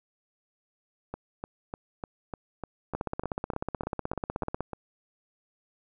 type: two click trains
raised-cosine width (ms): 1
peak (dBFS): -21 / -16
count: 13 / 28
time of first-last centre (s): 1.14-4.733 / 2.95-4.606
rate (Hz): 3.34 / 16.3
effects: none